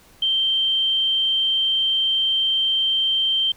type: tone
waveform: sine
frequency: 3136 Hz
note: G7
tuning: in tune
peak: -17 dBFS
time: 0.22-3.52 s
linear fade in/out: 5 ms
effects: pink hiss -52 dBFS RMS until 3.56 s